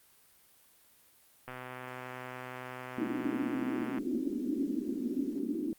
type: click train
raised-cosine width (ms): 0.5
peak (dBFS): -27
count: 319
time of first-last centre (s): 1.48-3.984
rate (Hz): 127
type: band-pass noise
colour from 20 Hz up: white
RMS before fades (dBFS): -34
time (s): 2.98-5.73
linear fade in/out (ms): 2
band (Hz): 240 to 320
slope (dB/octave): 48
effects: white hiss -63 dBFS RMS until 5.78 s + Opus 32 kbps